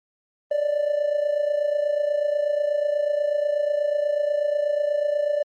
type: tone with amplitude modulation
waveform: triangle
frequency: 587.3 Hz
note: D5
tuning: in tune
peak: -14 dBFS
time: 0.51-5.43 s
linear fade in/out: 5 ms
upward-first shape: sine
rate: 28.2 Hz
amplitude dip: 75%
effects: tanh soft clip ceiling -14 dBFS + Opus 32 kbps